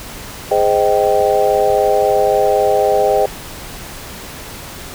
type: chord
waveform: sine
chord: Ab major seventh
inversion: none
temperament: just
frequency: 415.3 / 519.1 / 623 / 778.7 Hz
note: Ab4 / C5 / Eb5 / G5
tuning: 0 / -14 / +2 / -12 cents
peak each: -16 dBFS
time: 0.51-3.26 s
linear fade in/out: 5 ms
effects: pink hiss -31 dBFS RMS until 4.94 s